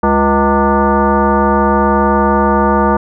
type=tone with frequency modulation; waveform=sine; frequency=349.2 Hz; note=F4; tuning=in tune; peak=-8 dBFS; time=0.03-2.97 s; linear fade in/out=5 ms; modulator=278 Hz; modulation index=3.2; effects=none